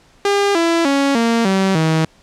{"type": "tone with pitch steps", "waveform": "sawtooth", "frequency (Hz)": [402.4, 334.5, 278, 231.1, 192.11, 159.69], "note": ["G4", "E4", "C#4", "A#3", "G3", "D#3"], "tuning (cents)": [45, 25, 5, -15, -35, 45], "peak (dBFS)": -9, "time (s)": [0.25, 2.05], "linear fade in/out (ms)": 2, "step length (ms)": 300, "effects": ["pink hiss -51 dBFS RMS until 2.22 s", "low-pass 7000 Hz 12 dB/octave"]}